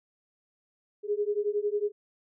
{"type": "beating tone pair", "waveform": "sine", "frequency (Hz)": [408.7, 419.7], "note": ["G#4", "G#4"], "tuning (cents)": [-28, 18], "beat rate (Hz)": 11, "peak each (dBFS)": -29, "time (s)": [1.03, 1.92], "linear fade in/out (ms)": 50, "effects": []}